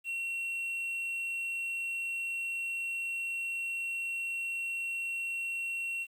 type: tone with quantisation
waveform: triangle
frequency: 2728 Hz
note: F7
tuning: 41 cents flat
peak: -31 dBFS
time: 0.04-6.07 s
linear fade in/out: 50 ms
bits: 10
effects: none